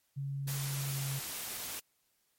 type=tone with pitch glide; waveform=sine; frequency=138.59 to 136.6 Hz; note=C#3 to C#3; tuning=0 to -25 cents; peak=-34 dBFS; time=0.16-1.2 s; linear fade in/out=20 ms; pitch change=-25 cents; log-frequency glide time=0.73-1.08 s
type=noise; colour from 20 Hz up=white; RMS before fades=-40 dBFS; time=0.47-1.8 s; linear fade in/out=10 ms
effects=white hiss -75 dBFS RMS until 2.38 s + MP3 64 kbps